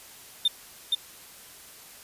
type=tone with echo; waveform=triangle; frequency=3600 Hz; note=A7; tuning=39 cents sharp; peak=-17 dBFS; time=0.45-0.48 s; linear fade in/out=5 ms; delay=470 ms; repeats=1; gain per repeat=-2 dB; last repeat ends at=0.95 s; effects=white hiss -48 dBFS RMS until 2.03 s + resampled to 32000 Hz